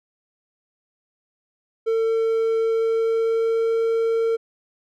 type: tone with pitch glide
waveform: triangle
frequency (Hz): 450.5 to 454.7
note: A4 to A#4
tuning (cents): +41 to -43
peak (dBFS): -16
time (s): 1.86-4.37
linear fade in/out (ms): 20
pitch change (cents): +16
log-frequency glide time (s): 2.53-3.78
effects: none